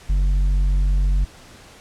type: tone with tanh clipping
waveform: sine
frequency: 47.13 Hz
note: F#1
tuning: 33 cents sharp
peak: -16 dBFS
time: 0.09-1.25 s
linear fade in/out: 10 ms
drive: 6 dB
effects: pink hiss -45 dBFS RMS until 1.8 s + low-pass 9000 Hz 12 dB/octave